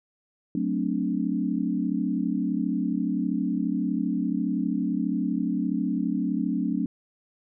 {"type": "chord", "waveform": "sine", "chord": "D dominant seventh", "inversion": "first", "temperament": "equal", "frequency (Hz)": [185, 220, 261.6, 293.7], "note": ["F#3", "A3", "C4", "D4"], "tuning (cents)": [0, 0, 0, 0], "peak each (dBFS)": -29, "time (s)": [0.55, 6.86], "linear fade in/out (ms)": 2, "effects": []}